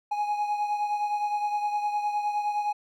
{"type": "beating tone pair", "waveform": "triangle", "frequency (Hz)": [830.6, 840.3], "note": ["G#5", "G#5"], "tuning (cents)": [0, 20], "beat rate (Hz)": 9.7, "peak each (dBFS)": [-24, -32], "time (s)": [0.11, 2.73], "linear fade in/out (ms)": 10, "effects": []}